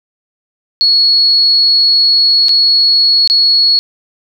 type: tone with dropouts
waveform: sine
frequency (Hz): 4354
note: C#8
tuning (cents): -32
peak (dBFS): -6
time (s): 0.81-3.79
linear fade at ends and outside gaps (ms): 0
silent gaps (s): 2.484-2.492 / 3.275-3.299
effects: 7-bit